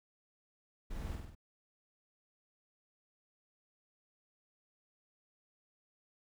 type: noise with echo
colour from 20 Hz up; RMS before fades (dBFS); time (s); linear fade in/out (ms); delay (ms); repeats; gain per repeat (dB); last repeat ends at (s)
brown; -41; 0.9-1.16; 10; 48; 4; -3; 1.352
effects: none